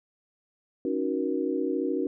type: chord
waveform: sine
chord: D# minor seventh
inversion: third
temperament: equal with one note detuned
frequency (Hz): 277.2 / 311.1 / 370 / 473.2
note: C#4 / D#4 / F#4 / A#4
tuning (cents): 0 / 0 / 0 / +26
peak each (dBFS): -30 / -31 / -30 / -32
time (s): 0.85-2.07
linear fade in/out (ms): 2
effects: none